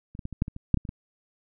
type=clicks; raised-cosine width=5 ms; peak=-29 / -23 / -20 / -24 / -10 / -22 / -25 / -6 / -14 / -26 / -21 dBFS; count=11; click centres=0.151 / 0.192 / 0.254 / 0.327 / 0.421 / 0.481 / 0.564 / 0.743 / 0.773 / 0.852 / 0.891 s; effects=none

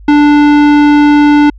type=tone with tanh clipping; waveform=sine; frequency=293.7 Hz; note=D4; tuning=in tune; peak=-5 dBFS; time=0.08-1.5 s; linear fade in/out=5 ms; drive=18 dB; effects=added 50 Hz sine -30 dBFS peak until 1.58 s

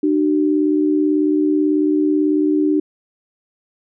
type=tone pair together; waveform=sine; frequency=301.7 / 379.9 Hz; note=D4 / F#4; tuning=+47 / +46 cents; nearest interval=major third; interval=399 cents; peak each=-14 / -20 dBFS; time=0.03-2.8 s; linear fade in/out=5 ms; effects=none

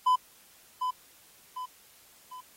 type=tone with echo; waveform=triangle; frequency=1007 Hz; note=B5; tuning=33 cents sharp; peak=-18 dBFS; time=0.06-0.16 s; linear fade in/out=10 ms; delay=750 ms; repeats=3; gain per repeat=-7 dB; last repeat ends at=2.41 s; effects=white hiss -58 dBFS RMS until 2.56 s + AAC 48 kbps

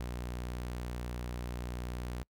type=tone; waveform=sawtooth; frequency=60.7 Hz; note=B1; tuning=29 cents flat; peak=-33 dBFS; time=0-2.23 s; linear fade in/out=0 ms; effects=noise-tail reverb RT60 0.1 s tail -26 dB re dry

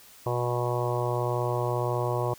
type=harmonic tone; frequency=121.7 Hz; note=B2; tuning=25 cents flat; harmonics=1 / 3 / 4 / 5 / 6 / 7 / 8 / 9; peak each=-29 / -32 / -33 / -33 / -37 / -37 / -35 / -37 dBFS; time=0.26-2.34 s; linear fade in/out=5 ms; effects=white hiss -52 dBFS RMS until 2.38 s

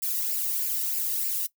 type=noise with flanger; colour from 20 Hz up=violet; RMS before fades=-28 dBFS; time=0.02-1.47 s; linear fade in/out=10 ms; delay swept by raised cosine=0.4 to 1.07 ms; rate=3.2 Hz; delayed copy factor=+0.6; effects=noise-tail reverb RT60 0.1 s tail -19 dB re dry

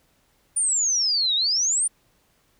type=exponential two-way sweep; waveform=sine; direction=down then up; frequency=9397 to 3662 to 9397 Hz; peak=-19 dBFS; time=0.56-1.88 s; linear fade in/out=10 ms; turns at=1.35 s; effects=pink hiss -64 dBFS RMS until 2.59 s

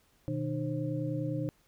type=tone cluster; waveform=sine; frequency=125.3 / 155.1 / 303.2 / 531 Hz; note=B2 / D#3 / D#4 / C5; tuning=+25 / -5 / -45 / +25 cents; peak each=-35 / -36 / -35 / -39 dBFS; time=0.28-1.49 s; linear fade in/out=0 ms; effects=pink hiss -68 dBFS RMS until 1.67 s

